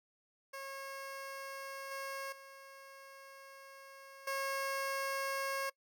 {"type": "tone with level steps", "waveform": "15% pulse", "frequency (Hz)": 544, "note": "C#5", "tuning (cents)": -33, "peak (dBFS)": [-37, -34, -46, -29], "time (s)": [0.53, 5.7], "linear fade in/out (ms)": 10, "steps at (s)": [1.91, 2.32, 4.27], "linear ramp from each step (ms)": 5, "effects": ["noise-tail reverb RT60 0.1 s tail -22 dB re dry"]}